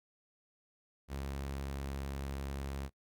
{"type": "tone", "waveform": "sawtooth", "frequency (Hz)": 68.7, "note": "C#2", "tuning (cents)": -15, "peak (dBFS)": -34, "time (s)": [1.08, 2.9], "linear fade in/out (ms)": 50, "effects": ["noise-tail reverb RT60 0.1 s tail -21 dB re dry", "Opus 48 kbps"]}